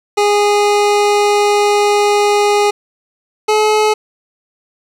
25% pulse tone pair in turn, 412.1 / 427.7 Hz, G#4 / A4, -13 / -49 cents, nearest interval minor second, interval 64 cents, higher second, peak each -6 / -6 dBFS, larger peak neither, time 0.17-2.71 / 3.48-3.94 s, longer first, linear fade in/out 10 ms, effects low-pass 9000 Hz 12 dB/octave + 7-bit

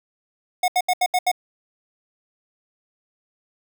square tone bursts, 727 Hz, F#5, 31 cents flat, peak -17 dBFS, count 6, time 0.63-1.316 s, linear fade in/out 5 ms, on 51 ms, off 76 ms, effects none

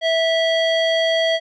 square tone with low-pass filter, 655 Hz, E5, 11 cents flat, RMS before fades -18 dBFS, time 0.01-1.4 s, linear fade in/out 50 ms, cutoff 3500 Hz, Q 2.7, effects none

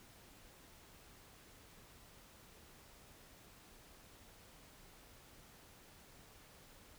silence, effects pink hiss -61 dBFS RMS until 6.98 s

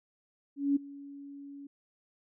sine tone with ADSR envelope, 281.5 Hz, C#4, 27 cents sharp, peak -22 dBFS, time 0.56-1.67 s, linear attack 200 ms, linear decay 12 ms, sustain -21 dB, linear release 5 ms, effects none

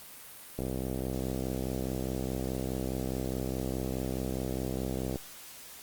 click train, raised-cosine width 2 ms, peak -20 dBFS, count 297, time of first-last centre 0.59-5.158 s, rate 64.8 Hz, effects white hiss -48 dBFS RMS until 5.82 s + Opus 32 kbps

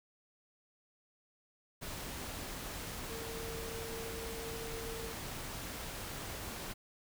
sine tone in noise, 454.7 Hz, A#4, 43 cents flat, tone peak -44 dBFS, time 3.09-5.14 s, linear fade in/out 20 ms, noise pink, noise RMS -43 dBFS, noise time 1.81-6.74 s, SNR -4 dB, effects none

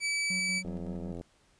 sawtooth tone, 2300 Hz, D7, 37 cents flat, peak -25 dBFS, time 0-0.63 s, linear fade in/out 50 ms
triangle tone with tremolo, 185 Hz, F#3, in tune, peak -34 dBFS, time 0.3-1.12 s, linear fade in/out 5 ms, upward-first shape square, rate 5.3 Hz, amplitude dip 40%
click train, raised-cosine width 2 ms, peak -28 dBFS, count 49, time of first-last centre 0.65-1.211 s, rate 85.5 Hz
effects pink hiss -66 dBFS RMS until 1.59 s + resampled to 22050 Hz

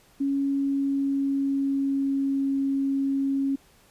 sine tone with pitch glide, 277.2 to 273.7 Hz, C#4 to C#4, 0 to -22 cents, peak -22 dBFS, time 0.2-3.56 s, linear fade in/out 10 ms, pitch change -22 cents, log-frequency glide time 0.42-2.51 s, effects pink hiss -58 dBFS RMS until 3.9 s + resampled to 32000 Hz

